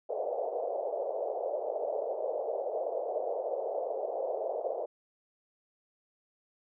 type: band-pass noise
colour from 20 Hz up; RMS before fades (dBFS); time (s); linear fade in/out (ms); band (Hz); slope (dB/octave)
white; -34; 0.09-4.86; 10; 450 to 680; 48
effects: none